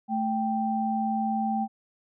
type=tone pair together; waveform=sine; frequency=220 / 784 Hz; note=A3 / G5; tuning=0 / 0 cents; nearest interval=octave + minor seventh; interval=2200 cents; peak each=-27 dBFS; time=0.08-1.68 s; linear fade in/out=50 ms; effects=none